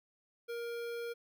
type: tone with notch filter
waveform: square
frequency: 470 Hz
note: A#4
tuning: 14 cents sharp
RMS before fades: -40 dBFS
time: 0.48-1.14 s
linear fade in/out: 20 ms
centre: 7400 Hz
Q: 1
effects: none